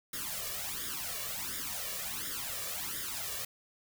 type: noise with flanger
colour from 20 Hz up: white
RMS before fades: -38 dBFS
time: 0.13-3.45 s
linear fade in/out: 5 ms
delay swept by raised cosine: 0.57 to 1.77 ms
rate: 1.4 Hz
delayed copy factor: +0.85
effects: none